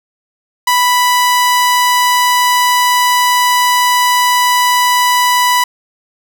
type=tone; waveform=sawtooth; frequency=987.8 Hz; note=B5; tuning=in tune; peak=-5 dBFS; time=0.67-5.64 s; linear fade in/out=5 ms; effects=none